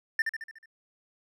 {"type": "tone with echo", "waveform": "triangle", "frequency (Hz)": 1792, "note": "A6", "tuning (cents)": 31, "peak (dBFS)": -20, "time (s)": [0.19, 0.22], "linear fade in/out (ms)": 2, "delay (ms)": 73, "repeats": 6, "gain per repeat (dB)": -5, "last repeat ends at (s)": 0.658, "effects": []}